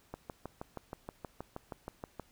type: click train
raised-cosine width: 1 ms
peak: -26 dBFS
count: 14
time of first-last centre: 0.14-2.197 s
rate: 6.32 Hz
effects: pink hiss -66 dBFS RMS until 2.31 s